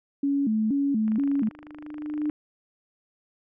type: tone with vibrato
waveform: sine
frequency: 246.9 Hz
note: B3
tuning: in tune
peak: -21 dBFS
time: 0.23-1.49 s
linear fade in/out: 5 ms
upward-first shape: square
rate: 2.1 Hz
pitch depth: 220 cents each way
type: click train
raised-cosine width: 0.5 ms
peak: -30 dBFS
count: 32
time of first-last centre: 1.08-2.296 s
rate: 25.5 Hz
type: tone with exponential growth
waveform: sine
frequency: 300.1 Hz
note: D4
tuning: 38 cents sharp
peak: -22 dBFS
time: 1.15-2.3 s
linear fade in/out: 1 ms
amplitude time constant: 250 ms
effects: none